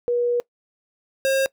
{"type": "tone pair in turn", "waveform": ["sine", "square"], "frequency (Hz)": [482.1, 537.4], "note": ["B4", "C5"], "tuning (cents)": [-42, 46], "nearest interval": "major second", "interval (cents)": 188, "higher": "second", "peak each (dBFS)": -18, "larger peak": "neither", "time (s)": [[0.08, 0.4], [1.25, 1.46]], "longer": "first", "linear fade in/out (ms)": 0, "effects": ["noise-tail reverb RT60 0.1 s tail -22 dB re dry"]}